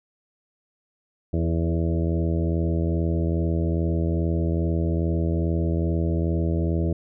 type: harmonic tone with a mistuned harmonic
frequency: 82.41 Hz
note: E2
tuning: in tune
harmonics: 1 / 2 / 3 / 4 / 5 / 6 / 7 / 8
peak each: -23 / -26 / -33 / -29 / -34 / -38 / -36 / -39 dBFS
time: 1.33-6.93 s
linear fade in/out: 5 ms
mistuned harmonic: 5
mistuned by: +17 cents
effects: none